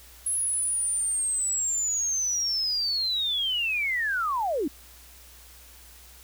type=linear sweep; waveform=sine; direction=down; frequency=10790 to 253.9 Hz; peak=-24 dBFS; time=0.26-4.68 s; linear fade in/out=5 ms; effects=added 60 Hz sine -52 dBFS peak until 6.23 s + white hiss -51 dBFS RMS until 6.23 s